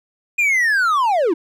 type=linear sweep; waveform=triangle; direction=down; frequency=2470 to 293.7 Hz; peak=-12 dBFS; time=0.38-1.34 s; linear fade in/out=10 ms; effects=none